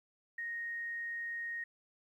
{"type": "tone", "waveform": "sine", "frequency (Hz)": 1864.7, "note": "A#6", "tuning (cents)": 0, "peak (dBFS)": -37, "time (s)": [0.38, 1.64], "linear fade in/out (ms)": 5, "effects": ["12-bit"]}